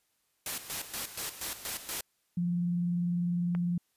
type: noise with tremolo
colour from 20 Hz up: white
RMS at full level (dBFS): -35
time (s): 0.46-2.01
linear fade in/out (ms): 2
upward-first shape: square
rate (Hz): 4.2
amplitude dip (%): 70
type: tone with vibrato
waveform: sine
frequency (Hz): 174.61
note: F3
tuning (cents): 0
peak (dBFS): -27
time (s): 2.37-3.78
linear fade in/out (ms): 5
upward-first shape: sine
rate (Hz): 20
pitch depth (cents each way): 33
type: click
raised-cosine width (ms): 0.5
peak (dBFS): -26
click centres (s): 3.55
effects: white hiss -75 dBFS RMS until 3.96 s + resampled to 32000 Hz